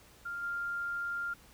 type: tone with level steps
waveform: sine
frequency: 1397 Hz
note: F6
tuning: in tune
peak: -36 / -33 dBFS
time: 0.25-1.34 s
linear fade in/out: 10 ms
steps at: 0.42 s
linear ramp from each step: 20 ms
effects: added 60 Hz sine -66 dBFS peak until 1.53 s + pink hiss -59 dBFS RMS until 1.53 s